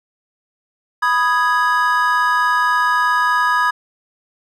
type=chord; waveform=triangle; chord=G# minor; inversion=first; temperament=equal; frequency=987.8 / 1244.5 / 1661.2 Hz; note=B5 / D#6 / G#6; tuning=0 / 0 / 0 cents; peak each=-16 dBFS; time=1.02-3.71 s; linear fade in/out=10 ms; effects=none